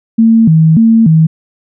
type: tone with vibrato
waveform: sine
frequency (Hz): 190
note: F#3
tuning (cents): +46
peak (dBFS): -3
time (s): 0.18-1.27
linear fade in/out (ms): 10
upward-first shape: square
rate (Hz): 1.7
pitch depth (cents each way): 300
effects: none